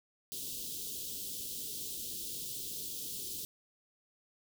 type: band-stop noise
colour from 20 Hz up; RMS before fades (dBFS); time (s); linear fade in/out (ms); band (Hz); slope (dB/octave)
white; -41; 0.32-3.45; 0; 480 to 3100; 48
effects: none